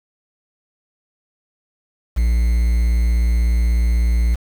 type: tone with quantisation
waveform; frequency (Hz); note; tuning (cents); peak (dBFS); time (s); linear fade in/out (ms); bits
triangle; 58.2; A#1; -2; -11; 2.16-4.36; 20; 6
effects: none